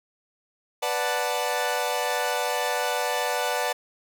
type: chord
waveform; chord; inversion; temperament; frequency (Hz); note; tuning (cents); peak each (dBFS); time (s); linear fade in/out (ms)
sawtooth; B minor seventh; none; equal; 493.9 / 587.3 / 740 / 880; B4 / D5 / F#5 / A5; 0 / 0 / 0 / 0; -26; 0.82-3.73; 10
effects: none